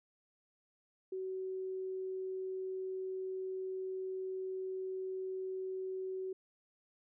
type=tone; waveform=sine; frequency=376.6 Hz; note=F#4; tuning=31 cents sharp; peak=-37 dBFS; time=1.12-6.33 s; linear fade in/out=5 ms; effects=none